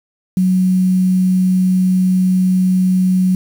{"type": "tone with quantisation", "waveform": "sine", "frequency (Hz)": 185, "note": "F#3", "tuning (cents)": 0, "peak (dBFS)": -10, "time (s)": [0.37, 3.35], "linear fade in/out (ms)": 2, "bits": 6, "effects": []}